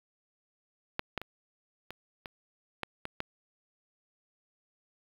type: clicks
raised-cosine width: 0.3 ms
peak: -13 / -15 / -23 / -24 / -23 / -16 / -19 / -16 dBFS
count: 8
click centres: 0.994 / 1.177 / 1.216 / 1.906 / 2.258 / 2.833 / 3.054 / 3.204 s
effects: low-pass 4000 Hz 12 dB/octave + 7-bit